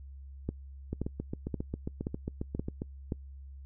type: two click trains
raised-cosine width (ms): 3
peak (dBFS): -19 / -21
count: 6 / 15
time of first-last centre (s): 0.49-3.122 / 0.93-2.819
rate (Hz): 1.9 / 7.41
effects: noise-tail reverb RT60 0.1 s tail -25 dB re dry + added 68 Hz sine -44 dBFS peak until 3.65 s